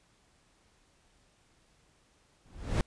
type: noise with exponential growth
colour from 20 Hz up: brown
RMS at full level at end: -22 dBFS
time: 2.45-2.81 s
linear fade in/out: 2 ms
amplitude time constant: 78 ms
effects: pink hiss -67 dBFS RMS until 2.86 s + resampled to 22050 Hz